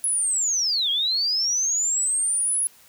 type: linear two-way sweep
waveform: sine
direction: down then up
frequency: 10580 to 3207 to 10580 Hz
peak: -20 dBFS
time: 0.04-2.67 s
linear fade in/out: 0 ms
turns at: 0.9 s
effects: white hiss -53 dBFS RMS until 2.88 s